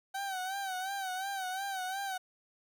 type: tone with vibrato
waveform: 30% pulse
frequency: 765 Hz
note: G5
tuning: 42 cents flat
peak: -32 dBFS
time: 0.14-2.18 s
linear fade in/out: 10 ms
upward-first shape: sine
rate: 2.8 Hz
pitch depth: 71 cents each way
effects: none